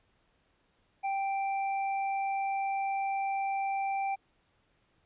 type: tone with tanh clipping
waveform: sine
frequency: 784 Hz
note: G5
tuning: in tune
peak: -31 dBFS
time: 1.03-4.16 s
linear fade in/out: 20 ms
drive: 13 dB
effects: pink hiss -71 dBFS RMS until 5.05 s + resampled to 8000 Hz